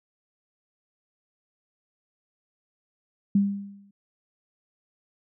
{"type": "tone with exponential decay", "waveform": "sine", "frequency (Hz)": 199.9, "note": "G3", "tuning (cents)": 34, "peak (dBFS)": -15, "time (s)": [3.35, 3.91], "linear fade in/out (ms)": 5, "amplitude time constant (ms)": 120, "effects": []}